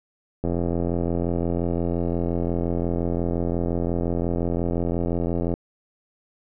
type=click train; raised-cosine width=2 ms; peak=-12 dBFS; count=438; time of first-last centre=0.44-5.539 s; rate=85.7 Hz; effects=none